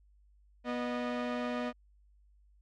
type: tone pair together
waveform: sawtooth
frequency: 244.4 / 615 Hz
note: B3 / D#5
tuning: -18 / -20 cents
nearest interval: octave + major third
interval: 1598 cents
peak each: -30 / -34 dBFS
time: 0.64-1.73 s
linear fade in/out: 50 ms
effects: added 50 Hz sine -61 dBFS peak until 2.61 s + low-pass 3000 Hz 12 dB/octave